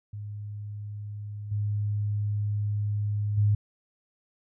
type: tone with level steps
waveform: sine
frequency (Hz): 103.83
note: G#2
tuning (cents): 0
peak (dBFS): -34 / -25 / -19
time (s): 0.13-3.55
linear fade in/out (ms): 5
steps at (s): 1.51 / 3.37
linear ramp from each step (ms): 10
effects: none